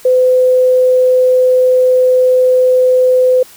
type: tone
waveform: sine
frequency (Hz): 508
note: B4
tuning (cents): +49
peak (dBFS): -6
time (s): 0.05-3.43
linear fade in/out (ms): 5
effects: white hiss -39 dBFS RMS until 3.56 s